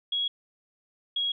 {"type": "tone pair in turn", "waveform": "sine", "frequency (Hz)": [3322, 3308], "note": ["G#7", "G#7"], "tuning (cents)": [0, -8], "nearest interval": "unison", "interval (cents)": 8, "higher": "first", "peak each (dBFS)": -25, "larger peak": "neither", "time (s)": [[0.12, 0.28], [1.16, 1.32]], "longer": "neither", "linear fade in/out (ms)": 5, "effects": []}